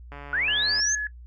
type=click train; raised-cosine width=0.5 ms; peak=-26 dBFS; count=98; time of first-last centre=0.12-0.798 s; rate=143 Hz
type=linear sweep; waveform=sine; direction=up; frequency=1403 to 6520 Hz; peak=-22 dBFS; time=0.33-0.95 s; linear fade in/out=2 ms
type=tone; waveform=sine; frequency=1700 Hz; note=G#6; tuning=40 cents sharp; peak=-25 dBFS; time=0.48-1.07 s; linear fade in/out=2 ms
effects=noise-tail reverb RT60 0.1 s tail -20 dB re dry + added 60 Hz sine -41 dBFS peak until 1.26 s